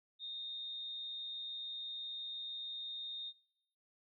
sine tone with amplitude modulation, 3687 Hz, A#7, 20 cents flat, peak -40 dBFS, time 0.19-3.33 s, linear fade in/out 50 ms, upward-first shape sine, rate 212 Hz, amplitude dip 30%, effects noise-tail reverb RT60 0.7 s tail -23 dB re dry

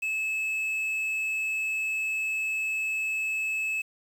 triangle tone with quantisation, 2600 Hz, E7, 24 cents flat, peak -25 dBFS, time 0.02-3.82 s, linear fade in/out 10 ms, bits 8, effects none

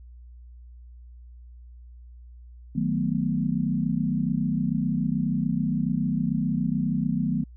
sine chord, B dominant seventh, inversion first, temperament equal, 155.56 / 185 / 220 / 246.9 Hz, D#3 / F#3 / A3 / B3, 0 / 0 / 0 / 0 cents, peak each -28 dBFS, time 2.75-7.44 s, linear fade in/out 10 ms, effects added 60 Hz sine -43 dBFS peak until 7.56 s

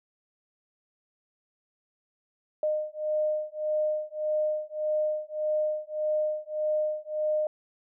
sine beating tone pair, 611 / 612.7 Hz, D#5 / D#5, -32 / -27 cents, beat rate 1.7 Hz, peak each -29 dBFS, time 2.63-7.47 s, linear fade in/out 2 ms, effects none

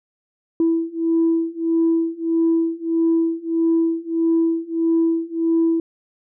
sine beating tone pair, 329 / 330.6 Hz, E4 / E4, -3 / +5 cents, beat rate 1.6 Hz, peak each -19 / -18 dBFS, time 0.6-5.8 s, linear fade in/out 2 ms, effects tanh soft clip ceiling -10 dBFS

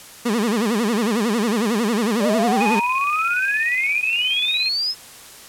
30% pulse tone with vibrato, 221 Hz, A3, 8 cents sharp, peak -15 dBFS, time 0.25-2.8 s, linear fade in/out 10 ms, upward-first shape sine, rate 11 Hz, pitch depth 180 cents each way
sine exponential sweep, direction up, 571 to 5280 Hz, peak -19 dBFS, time 2.19-4.95 s, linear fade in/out 50 ms
sine tone with tremolo, 2489 Hz, D#7, in tune, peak -20 dBFS, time 2.6-4.69 s, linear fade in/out 10 ms, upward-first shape square, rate 17 Hz, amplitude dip 60%
effects white hiss -41 dBFS RMS until 5.48 s + low-pass 12000 Hz 12 dB/octave

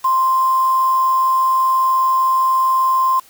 sine tone with quantisation, 1046.5 Hz, C6, in tune, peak -12 dBFS, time 0.04-3.2 s, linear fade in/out 10 ms, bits 5, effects white hiss -48 dBFS RMS until 3.29 s

